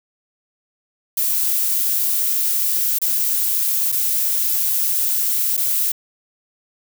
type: noise with dropouts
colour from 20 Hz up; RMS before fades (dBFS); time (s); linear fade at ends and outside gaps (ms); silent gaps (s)
violet; -19; 1.17-5.92; 5; 2.987-3.016 / 3.919-3.923 / 5.568-5.575
effects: none